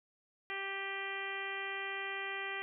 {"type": "harmonic tone with a mistuned harmonic", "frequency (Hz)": 391.5, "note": "G4", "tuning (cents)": -2, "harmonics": [1, 2, 3, 4, 5, 6, 7, 8], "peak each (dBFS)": [-46, -47, -47, -46, -41, -45, -49, -49], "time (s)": [0.5, 2.62], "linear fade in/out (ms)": 0, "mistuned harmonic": 6, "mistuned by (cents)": 26, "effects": []}